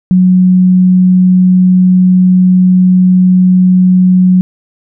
sine tone, 183.5 Hz, F#3, 14 cents flat, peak -3 dBFS, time 0.11-4.41 s, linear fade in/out 0 ms, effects none

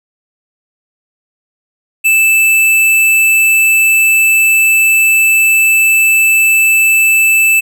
square tone, 2637 Hz, E7, in tune, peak -7 dBFS, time 2.04-7.61 s, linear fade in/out 20 ms, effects none

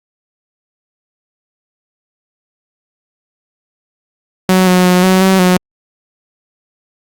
sawtooth tone with pitch steps, 186 / 182 / 180.9 / 187.1 / 190.2 / 181.8 Hz, F#3 / F#3 / F#3 / F#3 / F#3 / F#3, +9 / -28 / -39 / +20 / +48 / -30 cents, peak -3 dBFS, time 4.49-5.57 s, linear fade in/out 2 ms, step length 180 ms, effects Opus 48 kbps

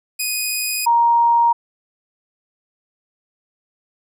10% pulse / sine tone pair in turn, 2489 / 937.7 Hz, D#7 / A#5, 0 / +10 cents, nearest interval octave + perfect fourth, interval 1690 cents, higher first, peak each -11 dBFS, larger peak neither, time 0.19-0.86 / 0.86-1.53 s, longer neither, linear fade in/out 10 ms, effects none

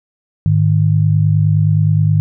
sine tone pair together, 103.83 / 153.37 Hz, G#2 / D#3, 0 / -25 cents, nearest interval perfect fifth, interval 675 cents, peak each -12 dBFS, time 0.46-2.2 s, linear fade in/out 0 ms, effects none

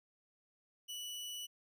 sawtooth tone, 2955 Hz, F#7, 3 cents flat, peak -39 dBFS, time 0.88-1.47 s, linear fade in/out 20 ms, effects none

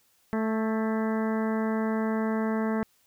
harmonic tone with a mistuned harmonic, 220 Hz, A3, in tune, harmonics 1 / 2 / 3 / 4 / 5 / 6 / 7 / 8 / 9, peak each -26 / -32 / -36 / -38 / -40 / -42 / -43 / -44 / -45 dBFS, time 0.33-2.83 s, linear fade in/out 0 ms, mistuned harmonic 7, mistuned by +51 cents, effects white hiss -66 dBFS RMS until 3.06 s

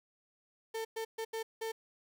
35% pulse tone bursts at uneven times, 447.5 Hz, A4, 29 cents sharp, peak -34 dBFS, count 5, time 0.74-0.85 / 0.96-1.05 / 1.18-1.25 / 1.33-1.43 / 1.61-1.72 s, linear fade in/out 10 ms, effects 11-bit

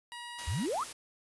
15% pulse tone, 957 Hz, A#5, 45 cents sharp, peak -35 dBFS, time 0.12-0.66 s, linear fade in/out 0 ms
white noise, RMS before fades -43 dBFS, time 0.38-0.93 s, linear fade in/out 10 ms
sine exponential sweep, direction up, 67.9 to 1412 Hz, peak -30 dBFS, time 0.47-0.84 s, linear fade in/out 10 ms
effects resampled to 24000 Hz

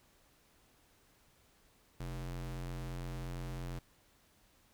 square ring-modulated tone, 87.31 Hz, F2, in tune, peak -37 dBFS, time 2-3.79 s, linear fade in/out 5 ms, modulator 44.4 Hz, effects pink hiss -68 dBFS RMS until 4.73 s

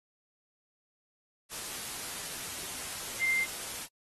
sine tone in noise, 2093 Hz, C7, in tune, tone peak -25 dBFS, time 3.19-3.46 s, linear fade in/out 50 ms, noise white, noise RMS -39 dBFS, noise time 1.49-3.88 s, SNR +11 dB, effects AAC 32 kbps

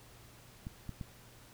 clicks, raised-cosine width 5 ms, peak -28 dBFS, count 3, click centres 0.669 / 0.893 / 1.012 s, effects added 118 Hz sine -61 dBFS peak until 1.53 s + pink hiss -58 dBFS RMS until 1.53 s

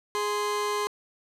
40% pulse tone pair together, 415.6 / 1039.4 Hz, G#4 / C6, +1 / -12 cents, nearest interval octave + major third, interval 1587 cents, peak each -28 dBFS, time 0.15-0.87 s, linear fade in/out 0 ms, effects low-pass 11000 Hz 12 dB/octave

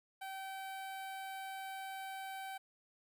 sawtooth tone with notch filter, 771 Hz, G5, 29 cents flat, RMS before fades -45 dBFS, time 0.21-2.58 s, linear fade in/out 10 ms, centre 5900 Hz, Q 1.2, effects 12-bit

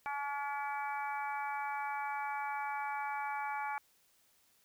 harmonic tone with a mistuned harmonic, 284.2 Hz, C#4, 43 cents sharp, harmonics 3 / 4 / 5 / 6 / 7 / 8, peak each -37 / -44 / -44 / -48 / -55 / -45 dBFS, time 0.06-3.78 s, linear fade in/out 0 ms, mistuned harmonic 8, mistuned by +15 cents, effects white hiss -70 dBFS RMS until 4.64 s

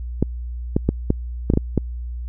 clicks, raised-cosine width 3 ms, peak -3 dBFS, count 8, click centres 0.226 / 0.765 / 0.89 / 1.104 / 1.501 / 1.537 / 1.574 / 1.777 s, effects added 60 Hz sine -26 dBFS peak until 2.28 s

